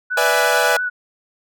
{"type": "tone with vibrato", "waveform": "sine", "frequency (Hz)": 1480, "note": "F#6", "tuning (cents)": 0, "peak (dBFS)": -19, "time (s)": [0.1, 0.9], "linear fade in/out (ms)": 20, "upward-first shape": "sine", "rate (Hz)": 8.6, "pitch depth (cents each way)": 18}
{"type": "chord", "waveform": "sawtooth", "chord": "E dominant seventh", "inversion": "second", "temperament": "equal", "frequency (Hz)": [493.9, 587.3, 659.3, 830.6], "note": ["B4", "D5", "E5", "G#5"], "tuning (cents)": [0, 0, 0, 0], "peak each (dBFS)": -17, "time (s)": [0.17, 0.77], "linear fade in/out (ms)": 5}
{"effects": []}